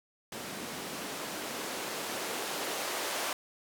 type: noise with band-pass filter sweep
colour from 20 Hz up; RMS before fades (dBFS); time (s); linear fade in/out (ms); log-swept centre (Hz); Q
blue; -37; 0.32-3.33; 2; 200 to 520; 1
effects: none